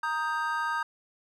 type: chord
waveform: triangle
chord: Eb major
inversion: second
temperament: equal with one note detuned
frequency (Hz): 932.3 / 1244.5 / 1580.7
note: Bb5 / Eb6 / G6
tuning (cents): 0 / 0 / +14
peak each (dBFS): -30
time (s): 0.03-0.83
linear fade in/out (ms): 5
effects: none